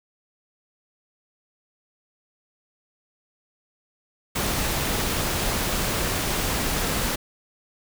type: noise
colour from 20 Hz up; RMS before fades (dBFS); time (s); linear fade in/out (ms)
pink; -25; 4.35-7.16; 10
effects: none